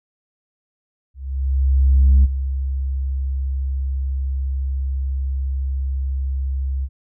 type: tone with ADSR envelope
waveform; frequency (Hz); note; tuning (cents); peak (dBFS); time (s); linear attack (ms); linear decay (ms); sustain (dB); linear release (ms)
sine; 67; C2; +42; -6; 1.14-6.89; 1100; 29; -13; 53
effects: tanh soft clip ceiling -7 dBFS